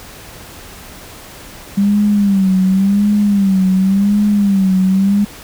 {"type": "tone with vibrato", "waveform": "sine", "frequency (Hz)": 197.2, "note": "G3", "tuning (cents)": 11, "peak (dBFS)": -9, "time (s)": [1.77, 5.25], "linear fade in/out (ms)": 10, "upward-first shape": "sine", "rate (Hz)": 0.91, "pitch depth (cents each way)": 90, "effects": ["pink hiss -35 dBFS RMS until 5.43 s"]}